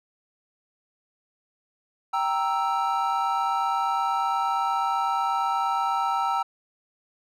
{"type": "chord", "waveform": "triangle", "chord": "E diminished", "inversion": "first", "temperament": "equal", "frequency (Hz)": [784, 932.3, 1318.5], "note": ["G5", "Bb5", "E6"], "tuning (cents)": [0, 0, 0], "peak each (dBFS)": -25, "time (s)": [2.13, 6.43], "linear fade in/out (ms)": 10, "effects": []}